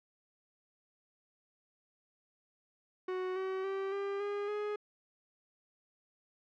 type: tone with pitch steps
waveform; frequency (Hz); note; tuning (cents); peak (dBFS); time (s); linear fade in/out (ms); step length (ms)
45% pulse; 370 / 379.1 / 388.4 / 397.9 / 407.7 / 417.7; F#4 / F#4 / G4 / G4 / G#4 / G#4; 0 / +42 / -16 / +26 / -32 / +10; -34; 3.08-4.76; 5; 280
effects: low-pass 2000 Hz 12 dB/octave